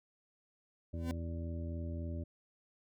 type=harmonic tone; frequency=83.6 Hz; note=E2; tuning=25 cents sharp; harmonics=1 / 2 / 3 / 4 / 5 / 7; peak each=-38 / -47 / -46 / -50 / -59 / -51 dBFS; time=0.93-2.24 s; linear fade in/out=10 ms
type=tone with exponential growth; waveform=40% pulse; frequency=254 Hz; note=B3; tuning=49 cents sharp; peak=-34 dBFS; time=0.94-1.11 s; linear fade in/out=0 ms; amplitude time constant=36 ms
effects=none